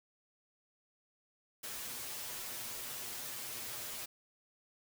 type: noise with comb filter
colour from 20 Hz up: white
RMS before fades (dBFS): -43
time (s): 1.63-4.06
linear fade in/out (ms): 10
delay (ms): 8.2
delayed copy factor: +0.9
effects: none